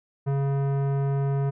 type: tone with tanh clipping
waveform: sine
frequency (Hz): 138.59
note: C#3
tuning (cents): 0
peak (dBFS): -24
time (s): 0.26-1.51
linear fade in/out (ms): 20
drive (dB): 16
effects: none